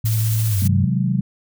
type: tone with pitch glide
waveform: sine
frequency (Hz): 110.2 to 96.49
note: A2 to G2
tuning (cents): +3 to -27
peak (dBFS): -16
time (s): 0.04-0.85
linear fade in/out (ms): 5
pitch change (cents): -230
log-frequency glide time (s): 0.49-0.58
type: noise with tremolo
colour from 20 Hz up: blue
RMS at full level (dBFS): -27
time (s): 0.05-0.68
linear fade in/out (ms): 10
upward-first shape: sine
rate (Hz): 15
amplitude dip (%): 25
type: chord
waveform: sine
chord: Ab dominant seventh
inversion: first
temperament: equal with one note detuned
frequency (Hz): 130.81 / 158.83 / 185 / 207.7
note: C3 / Eb3 / Gb3 / Ab3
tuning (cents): 0 / +36 / 0 / 0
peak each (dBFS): -20 / -26 / -20 / -26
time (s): 0.62-1.21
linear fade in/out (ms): 5
effects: none